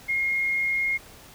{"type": "tone", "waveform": "sine", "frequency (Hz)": 2143, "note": "C7", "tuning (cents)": 41, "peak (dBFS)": -22, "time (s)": [0.08, 0.98], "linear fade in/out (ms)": 20, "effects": ["pink hiss -48 dBFS RMS until 1.34 s"]}